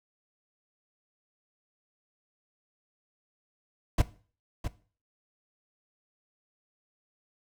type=noise with echo; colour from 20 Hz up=brown; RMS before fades=-22 dBFS; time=3.98-4.02 s; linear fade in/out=5 ms; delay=660 ms; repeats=1; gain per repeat=-10 dB; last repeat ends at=4.68 s; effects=noise-tail reverb RT60 0.4 s tail -17 dB re dry